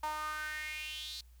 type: tone with high-pass filter sweep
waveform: sawtooth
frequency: 305.8 Hz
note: D#4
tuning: 30 cents flat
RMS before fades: -40 dBFS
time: 0.03-1.21 s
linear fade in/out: 5 ms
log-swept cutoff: 890 to 4300 Hz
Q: 5.6
effects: added 60 Hz sine -55 dBFS peak until 1.4 s + white hiss -71 dBFS RMS until 1.4 s